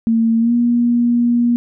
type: tone with pitch glide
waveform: sine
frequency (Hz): 227.2 to 238.8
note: A#3 to A#3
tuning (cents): -44 to +42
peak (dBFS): -11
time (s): 0.07-1.56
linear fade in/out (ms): 0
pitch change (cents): +86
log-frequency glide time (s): 0.39-0.53
effects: none